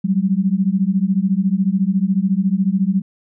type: beating tone pair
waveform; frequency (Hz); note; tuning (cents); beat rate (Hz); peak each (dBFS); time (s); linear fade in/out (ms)
sine; 185 / 199; F#3 / G3; 0 / +26; 14; -17; 0.04-3.02; 10
effects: none